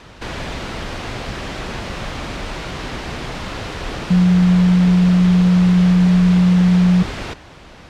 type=tone in noise; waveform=sine; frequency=180 Hz; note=F#3; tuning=47 cents flat; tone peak=-9 dBFS; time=4.1-7.03 s; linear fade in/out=10 ms; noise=pink; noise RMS=-26 dBFS; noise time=0.21-7.34 s; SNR=+14 dB; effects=pink hiss -40 dBFS RMS until 7.89 s + low-pass 4000 Hz 12 dB/octave